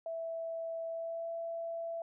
sine tone with pitch glide, 659 to 667.4 Hz, E5 to E5, -1 to +21 cents, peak -36 dBFS, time 0.06-2.02 s, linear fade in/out 2 ms, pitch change +22 cents, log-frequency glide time 0.88-1.3 s, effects none

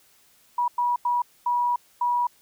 sine tone bursts at uneven times, 969 Hz, B5, 33 cents flat, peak -20 dBFS, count 5, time 0.58-0.68 / 0.78-0.96 / 1.05-1.22 / 1.46-1.76 / 2.01-2.27 s, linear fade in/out 5 ms, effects white hiss -59 dBFS RMS until 2.41 s

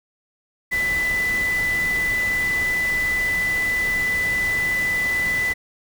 sine tone in noise, 1995 Hz, B6, 17 cents sharp, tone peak -19 dBFS, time 0.71-5.54 s, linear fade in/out 20 ms, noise pink, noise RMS -32 dBFS, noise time 0.71-5.54 s, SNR +10 dB, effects none

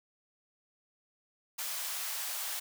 white high-pass noise, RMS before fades -37 dBFS, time 1.58-2.6 s, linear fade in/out 10 ms, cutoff 660 Hz, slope 24 dB/octave, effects none

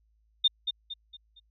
sine tone with echo, 3633 Hz, A#7, 45 cents flat, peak -18 dBFS, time 0.44-0.48 s, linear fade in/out 10 ms, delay 230 ms, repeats 4, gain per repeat -8 dB, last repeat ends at 1.4 s, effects added 54 Hz sine -65 dBFS peak until 1.5 s

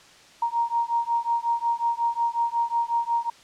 sine beating tone pair, 932.3 / 937.8 Hz, A#5 / A#5, 0 / +10 cents, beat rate 5.5 Hz, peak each -25 dBFS, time 0.42-3.3 s, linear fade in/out 5 ms, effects white hiss -51 dBFS RMS until 3.43 s + low-pass 6000 Hz 12 dB/octave

